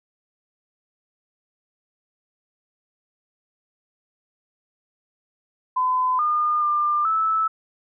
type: tone with pitch steps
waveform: sine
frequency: 1015 / 1214 / 1196 / 1309 Hz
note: B5 / D#6 / D6 / E6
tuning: +47 / -43 / +31 / -13 cents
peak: -18 dBFS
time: 5.76-7.48 s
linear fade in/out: 10 ms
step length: 430 ms
effects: none